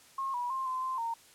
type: tone with pitch steps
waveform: sine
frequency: 1077 / 972 / 1058 / 1031 / 1041 / 921 Hz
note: C6 / B5 / C6 / C6 / C6 / A#5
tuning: +50 / -28 / +19 / -26 / -9 / -21 cents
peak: -31 dBFS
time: 0.18-1.14 s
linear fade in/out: 5 ms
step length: 160 ms
effects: white hiss -58 dBFS RMS until 1.34 s + low-pass 11000 Hz 12 dB/octave